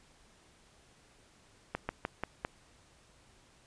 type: slowing click train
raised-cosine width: 0.5 ms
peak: -18 dBFS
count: 5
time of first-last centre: 1.75-2.449 s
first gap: 140 ms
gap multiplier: 1.15
effects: pink hiss -63 dBFS RMS until 3.66 s + resampled to 22050 Hz